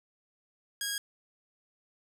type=tone; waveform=10% pulse; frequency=1640 Hz; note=G#6; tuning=22 cents flat; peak=-23 dBFS; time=0.81-0.98 s; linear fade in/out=2 ms; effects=none